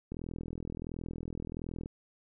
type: click train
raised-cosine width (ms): 3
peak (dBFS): -26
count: 73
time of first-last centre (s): 0.12-1.859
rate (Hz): 41.4
effects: none